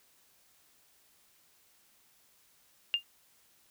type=tone with exponential decay; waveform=sine; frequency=2808 Hz; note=F7; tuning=9 cents sharp; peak=-21 dBFS; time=2.94-3.03 s; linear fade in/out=0 ms; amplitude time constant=19 ms; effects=white hiss -66 dBFS RMS until 3.7 s